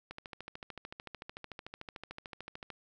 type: click train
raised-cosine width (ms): 0.3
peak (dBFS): -27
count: 36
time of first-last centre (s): 0.11-2.703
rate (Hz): 13.5
effects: none